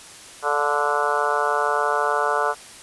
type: harmonic tone with a mistuned harmonic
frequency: 146.5 Hz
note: D3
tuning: 4 cents flat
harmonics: 3 / 4 / 5 / 6 / 7 / 8 / 9 / 10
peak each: -27 / -27 / -27 / -27 / -27 / -27 / -27 / -27 dBFS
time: 0.42-2.55 s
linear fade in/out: 50 ms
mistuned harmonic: 5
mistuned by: -27 cents
effects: white hiss -42 dBFS RMS until 2.82 s + resampled to 24000 Hz